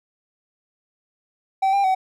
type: tone with pitch steps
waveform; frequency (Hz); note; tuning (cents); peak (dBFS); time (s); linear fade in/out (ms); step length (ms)
triangle; 771 / 796 / 756; G5 / G5 / F#5; -29 / +26 / +37; -14; 1.62-1.95; 10; 110
effects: none